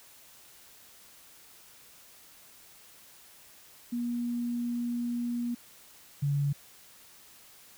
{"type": "tone pair in turn", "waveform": "sine", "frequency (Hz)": [239.4, 142.35], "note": ["A#3", "C#3"], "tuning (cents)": [46, 46], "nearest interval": "major sixth", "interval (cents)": 900, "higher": "first", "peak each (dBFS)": [-29, -25], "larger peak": "second", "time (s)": [[3.92, 5.55], [6.22, 6.53]], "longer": "first", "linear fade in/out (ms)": 10, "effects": ["white hiss -55 dBFS RMS until 7.77 s"]}